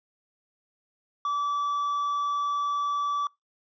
triangle tone, 1155 Hz, D6, 29 cents flat, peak -23 dBFS, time 1.25-3.27 s, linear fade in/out 2 ms, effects noise-tail reverb RT60 0.2 s tail -25 dB re dry + resampled to 16000 Hz

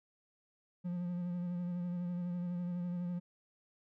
triangle tone with vibrato, 176.4 Hz, F3, 18 cents sharp, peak -33 dBFS, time 0.84-3.2 s, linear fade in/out 20 ms, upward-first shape sine, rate 12 Hz, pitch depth 27 cents each way, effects none

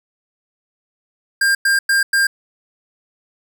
square tone bursts, 1601 Hz, G6, 36 cents sharp, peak -13 dBFS, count 4, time 1.41-2.27 s, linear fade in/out 5 ms, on 140 ms, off 100 ms, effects none

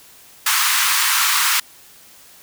pink high-pass noise, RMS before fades -17 dBFS, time 0.46-1.6 s, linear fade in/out 5 ms, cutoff 1000 Hz, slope 48 dB/octave, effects white hiss -46 dBFS RMS until 2.42 s

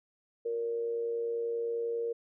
sine tone with amplitude modulation, 466.2 Hz, A#4, in tune, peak -28 dBFS, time 0.45-2.13 s, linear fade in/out 10 ms, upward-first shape sine, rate 110 Hz, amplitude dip 45%, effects none

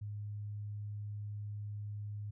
sine tone, 103.83 Hz, G#2, in tune, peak -39 dBFS, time 0.01-2.31 s, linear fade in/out 10 ms, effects none

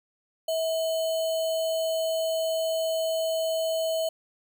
sine tone with sample-and-hold, 648 Hz, E5, 30 cents flat, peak -24 dBFS, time 0.48-4.09 s, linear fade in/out 5 ms, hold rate 3675 Hz, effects none

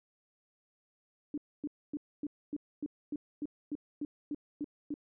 sine tone bursts, 293.7 Hz, D4, in tune, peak -33 dBFS, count 13, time 1.34-4.941 s, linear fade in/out 2 ms, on 37 ms, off 260 ms, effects none

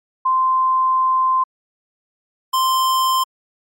sine / square tone pair in turn, 1040 / 1043.9 Hz, C6 / C6, -11 / -4 cents, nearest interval unison, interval 7 cents, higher second, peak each -13 / -15 dBFS, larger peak first, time 0.25-1.44 / 2.53-3.24 s, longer first, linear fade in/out 10 ms, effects MP3 64 kbps

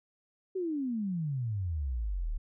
sine exponential sweep, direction down, 388.1 to 34.65 Hz, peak -30 dBFS, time 0.55-2.38 s, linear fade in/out 10 ms, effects none

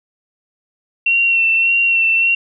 sine tone with vibrato, 2719 Hz, F7, 47 cents flat, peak -11 dBFS, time 1.06-2.35 s, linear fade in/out 5 ms, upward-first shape sine, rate 1.7 Hz, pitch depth 25 cents each way, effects none

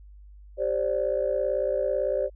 sine chord, G suspended fourth, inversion none, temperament equal with one note detuned, 392 / 529.3 / 587.3 Hz, G4 / C5 / D5, 0 / +20 / 0 cents, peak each -30 / -26 / -26 dBFS, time 0.57-2.3 s, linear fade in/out 50 ms, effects tanh soft clip ceiling -15 dBFS + added 50 Hz sine -45 dBFS peak until 2.35 s

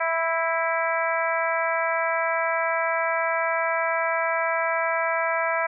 harmonic tone with a mistuned harmonic, 329.6 Hz, E4, in tune, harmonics 2 / 3 / 4 / 5 / 6 / 7, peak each -26 / -28 / -29 / -30 / -31 / -31 dBFS, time 0-5.67 s, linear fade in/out 10 ms, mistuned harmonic 5, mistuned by -18 cents, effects none

